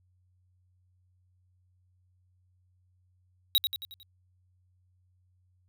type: tone with echo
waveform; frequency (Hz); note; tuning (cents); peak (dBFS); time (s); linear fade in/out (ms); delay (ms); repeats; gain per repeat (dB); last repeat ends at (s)
square; 3821; A#7; +42; -20; 3.55-3.58; 0; 90; 5; -6; 4.03
effects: added 91 Hz sine -65 dBFS peak until 5.68 s